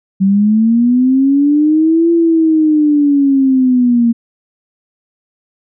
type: linear two-way sweep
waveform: sine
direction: up then down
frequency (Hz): 189.7 to 339 to 230.5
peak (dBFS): -7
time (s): 0.2-4.13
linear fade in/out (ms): 20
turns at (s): 2.11
effects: none